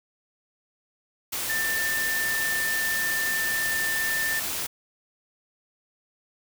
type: tone in noise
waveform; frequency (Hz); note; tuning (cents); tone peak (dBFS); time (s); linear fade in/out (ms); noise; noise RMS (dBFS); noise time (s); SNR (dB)
sine; 1785; A6; +24; -25; 1.49-4.4; 10; white; -30; 1.32-4.67; +2
effects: none